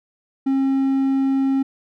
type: tone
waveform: triangle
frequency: 269.5 Hz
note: C#4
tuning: 49 cents flat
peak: -14 dBFS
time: 0.46-1.63 s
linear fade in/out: 10 ms
effects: none